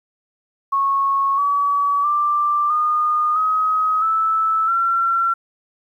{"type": "tone with pitch steps", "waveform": "sine", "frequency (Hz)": [1100, 1139.4, 1180.3, 1222.6, 1266.5, 1311.9, 1359], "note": ["C#6", "C#6", "D6", "D#6", "D#6", "E6", "F6"], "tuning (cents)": [-14, 47, 8, -31, 30, -9, -48], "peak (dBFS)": -15, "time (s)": [0.72, 5.34], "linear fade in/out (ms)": 10, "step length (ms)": 660, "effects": ["9-bit"]}